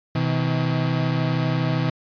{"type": "tone pair together", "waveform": "35% pulse", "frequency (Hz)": [126.8, 159.6], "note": ["B2", "D#3"], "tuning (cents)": [46, 44], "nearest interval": "major third", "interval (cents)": 398, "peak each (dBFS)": -21, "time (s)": [0.15, 1.9], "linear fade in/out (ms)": 5, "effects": ["resampled to 11025 Hz"]}